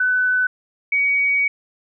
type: tone pair in turn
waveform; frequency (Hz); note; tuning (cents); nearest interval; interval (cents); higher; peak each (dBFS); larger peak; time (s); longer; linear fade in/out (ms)
sine; 1502 / 2255; F#6 / C#7; +26 / +29; perfect fifth; 703; second; -15; neither; 0-0.47 / 0.92-1.48; second; 5
effects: none